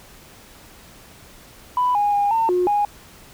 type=tone with pitch steps; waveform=sine; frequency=993 / 822 / 813 / 904 / 360.1 / 824 Hz; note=B5 / G#5 / G#5 / A5 / F#4 / G#5; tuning=+9 / -18 / -37 / +47 / -47 / -14 cents; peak=-15 dBFS; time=1.77-2.85 s; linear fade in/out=2 ms; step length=180 ms; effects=tanh soft clip ceiling -11 dBFS + pink hiss -46 dBFS RMS until 3.33 s